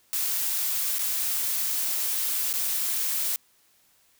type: noise with dropouts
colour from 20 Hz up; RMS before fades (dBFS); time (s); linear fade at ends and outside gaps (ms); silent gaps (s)
blue; -27; 0.13-3.36; 0; 0.985-0.992 / 2.529-2.538
effects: white hiss -63 dBFS RMS until 4.19 s